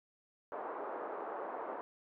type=band-pass noise; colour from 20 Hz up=pink; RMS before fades=-42 dBFS; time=0.52-1.81 s; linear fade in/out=0 ms; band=400 to 1200 Hz; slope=24 dB/octave; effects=none